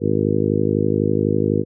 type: harmonic tone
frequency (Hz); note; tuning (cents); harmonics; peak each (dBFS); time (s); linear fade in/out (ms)
52; G#1; +3; 2 / 3 / 4 / 5 / 6 / 7 / 8 / 9; -24 / -24 / -24 / -24 / -24 / -24 / -24 / -24; 0-1.65; 50
effects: none